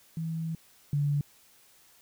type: tone pair in turn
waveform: sine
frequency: 162.6 / 144.47 Hz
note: E3 / D3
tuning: -23 / -28 cents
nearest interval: major second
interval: 205 cents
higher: first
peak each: -30 / -24 dBFS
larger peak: second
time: 0.17-0.55 / 0.93-1.21 s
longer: first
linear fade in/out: 2 ms
effects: white hiss -60 dBFS RMS until 2.01 s